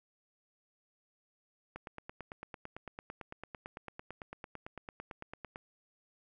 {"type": "click train", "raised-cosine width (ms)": 0.5, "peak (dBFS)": -28, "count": 35, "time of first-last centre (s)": [1.76, 5.559], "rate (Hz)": 8.95, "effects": []}